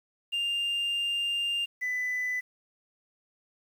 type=tone pair in turn; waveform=sine; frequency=2800 / 1997.2 Hz; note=F7 / B6; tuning=+4 / +19 cents; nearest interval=tritone; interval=585 cents; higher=first; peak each=-24 / -26 dBFS; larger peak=first; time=0.32-1.66 / 1.81-2.41 s; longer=first; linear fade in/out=20 ms; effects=tanh soft clip ceiling -26 dBFS + 9-bit